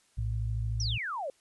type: tone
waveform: sine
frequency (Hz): 58.27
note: A#1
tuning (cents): 0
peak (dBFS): -32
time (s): 0.17-0.96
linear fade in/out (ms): 10
type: tone with pitch glide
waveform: sine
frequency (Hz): 110.7 to 111.79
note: A2 to A2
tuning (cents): +11 to +28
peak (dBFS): -31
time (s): 0.18-0.98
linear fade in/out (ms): 5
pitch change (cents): +17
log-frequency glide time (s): 0.32-0.61
type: exponential sweep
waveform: sine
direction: down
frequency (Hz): 5980 to 509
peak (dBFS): -32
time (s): 0.8-1.3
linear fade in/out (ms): 2
effects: white hiss -67 dBFS RMS until 1.4 s + resampled to 24000 Hz